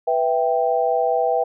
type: chord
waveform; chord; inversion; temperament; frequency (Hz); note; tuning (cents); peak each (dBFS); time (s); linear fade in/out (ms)
sine; E minor; second; equal; 493.9 / 659.3 / 784; B4 / E5 / G5; 0 / 0 / 0; -21; 0.07-1.44; 10
effects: none